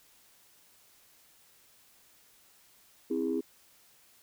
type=chord; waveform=sine; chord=C augmented; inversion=none; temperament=just; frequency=261.6 / 327 / 408.8 Hz; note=C4 / E4 / G#4; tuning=0 / -14 / -27 cents; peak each=-32 dBFS; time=3.1-3.41 s; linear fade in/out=10 ms; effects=tanh soft clip ceiling -20 dBFS + white hiss -62 dBFS RMS until 4.22 s